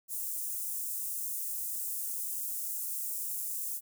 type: high-pass noise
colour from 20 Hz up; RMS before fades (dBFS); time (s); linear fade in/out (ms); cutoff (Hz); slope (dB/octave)
white; -36; 0.08-3.81; 50; 7800; 24
effects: none